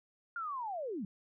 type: linear sweep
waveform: sine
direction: down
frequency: 1426 to 170.7 Hz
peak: -36 dBFS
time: 0.36-1.05 s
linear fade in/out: 2 ms
effects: none